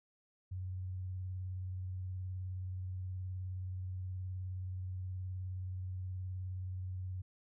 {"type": "tone with vibrato", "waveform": "sine", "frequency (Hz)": 92.5, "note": "F#2", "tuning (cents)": 0, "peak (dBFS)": -38, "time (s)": [0.51, 7.22], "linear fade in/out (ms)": 10, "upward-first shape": "sine", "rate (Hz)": 19, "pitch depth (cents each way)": 30, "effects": []}